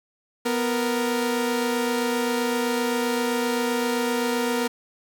sawtooth tone pair together, 246.7 / 465.7 Hz, B3 / A#4, -2 / -2 cents, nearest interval major seventh, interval 1100 cents, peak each -21 dBFS, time 0.45-4.68 s, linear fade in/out 10 ms, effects none

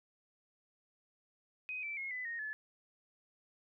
sine tone with pitch steps, 2510 / 2328 / 2160 / 2004 / 1858.8 / 1724.3 Hz, D#7 / D7 / C#7 / B6 / A#6 / A6, +15 / -16 / -45 / +25 / -5 / -35 cents, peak -38 dBFS, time 1.69-2.53 s, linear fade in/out 0 ms, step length 140 ms, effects none

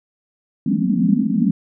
white band-pass noise, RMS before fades -17 dBFS, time 0.66-1.51 s, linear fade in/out 5 ms, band 170 to 270 Hz, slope 96 dB/octave, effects none

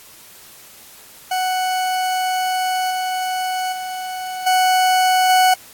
40% pulse tone with level steps, 742 Hz, F#5, 5 cents sharp, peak -17 / -19 / -24 / -12 / -10 dBFS, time 1.31-5.54 s, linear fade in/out 5 ms, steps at 2.9 / 3.72 / 4.46 / 5.29 s, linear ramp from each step 10 ms, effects white hiss -43 dBFS RMS until 5.73 s + AAC 64 kbps

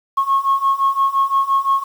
sine beating tone pair, 1088 / 1093.8 Hz, C#6 / C#6, -33 / -23 cents, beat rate 5.8 Hz, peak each -17 / -15 dBFS, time 0.17-1.84 s, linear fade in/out 10 ms, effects tanh soft clip ceiling -8 dBFS + 7-bit

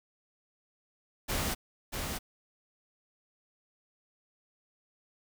pink noise with echo, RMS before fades -32 dBFS, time 1.28-1.55 s, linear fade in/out 20 ms, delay 640 ms, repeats 1, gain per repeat -4 dB, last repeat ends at 2.19 s, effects none

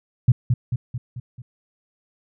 sine tone with echo, 122.2 Hz, B2, 18 cents flat, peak -9 dBFS, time 0.28-0.32 s, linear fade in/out 5 ms, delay 220 ms, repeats 5, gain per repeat -5 dB, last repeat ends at 1.42 s, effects none

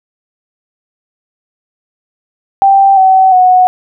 sine tone with pitch steps, 784 / 759.5 / 735.7 Hz, G5 / F#5 / F#5, 0 / +45 / -10 cents, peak -3 dBFS, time 2.62-3.67 s, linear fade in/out 0 ms, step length 350 ms, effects none

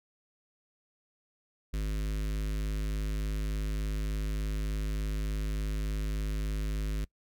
square tone with notch filter, 51.7 Hz, G#1, 7 cents flat, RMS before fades -32 dBFS, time 1.73-7.05 s, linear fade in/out 10 ms, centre 810 Hz, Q 0.75, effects noise-tail reverb RT60 0.1 s tail -24 dB re dry

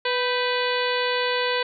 harmonic tone with a mistuned harmonic, 494.4 Hz, B4, 2 cents sharp, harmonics 1 / 2 / 3 / 4 / 5 / 6 / 7 / 8 / 9, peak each -25 / -28 / -30 / -31 / -32 / -33 / -33 / -34 / -35 dBFS, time 0.05-1.63 s, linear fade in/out 5 ms, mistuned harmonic 3, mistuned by +71 cents, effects none

